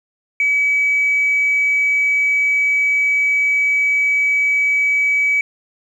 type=tone; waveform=sine; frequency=2282 Hz; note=C#7; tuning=50 cents sharp; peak=-12 dBFS; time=0.4-5.41 s; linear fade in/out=2 ms; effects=tanh soft clip ceiling -8 dBFS + 8-bit